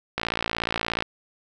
click train, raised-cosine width 0.3 ms, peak -8 dBFS, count 49, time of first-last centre 0.18-1.024 s, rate 56.9 Hz, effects none

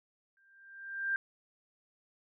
sine tone with exponential growth, 1586 Hz, G6, 20 cents sharp, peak -27 dBFS, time 0.37-1.16 s, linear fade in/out 1 ms, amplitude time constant 170 ms, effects none

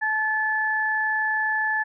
sine tone pair together, 867 / 1734 Hz, A5 / A6, -26 / -26 cents, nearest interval octave, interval 1200 cents, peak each -27 / -22 dBFS, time 0.01-1.84 s, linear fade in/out 20 ms, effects none

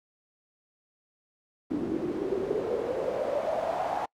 pink noise with band-pass filter sweep, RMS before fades -30 dBFS, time 1.7-4.06 s, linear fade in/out 10 ms, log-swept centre 290 to 800 Hz, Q 6.5, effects noise-tail reverb RT60 0.1 s tail -26 dB re dry

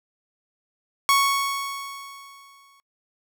sawtooth tone with exponential decay, 1108.7 Hz, C#6, in tune, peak -11 dBFS, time 1.09-2.8 s, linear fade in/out 0 ms, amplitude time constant 370 ms, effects noise-tail reverb RT60 0.1 s tail -26 dB re dry

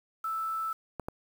sine tone, 1318.5 Hz, E6, in tune, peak -30 dBFS, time 0.24-0.73 s, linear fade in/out 5 ms
clicks, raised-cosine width 1 ms, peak -21 dBFS, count 2, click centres 0.997 / 1.085 s
effects 8-bit

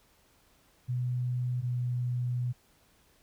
sine tone pair in turn, 124.3 / 123.3 Hz, B2 / B2, +12 / -2 cents, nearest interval unison, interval 14 cents, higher first, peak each -28 dBFS, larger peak neither, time 0.88-1.62 / 1.62-2.53 s, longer second, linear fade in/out 20 ms, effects pink hiss -65 dBFS RMS until 3.22 s

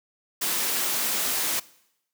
white noise, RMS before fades -26 dBFS, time 0.41-1.6 s, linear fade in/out 10 ms, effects noise-tail reverb RT60 0.8 s tail -21 dB re dry + high-pass 200 Hz 12 dB/octave

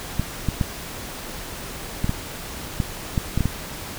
clicks, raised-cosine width 5 ms, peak -8 dBFS, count 10, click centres 0.196 / 0.487 / 0.612 / 2.044 / 2.094 / 2.802 / 3.178 / 3.376 / 3.407 / 3.456 s, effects pink hiss -34 dBFS RMS until 3.98 s

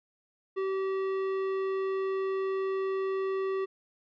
sine tone with tanh clipping, 384.4 Hz, G4, 34 cents flat, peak -30 dBFS, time 0.56-3.66 s, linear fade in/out 20 ms, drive 13 dB, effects none

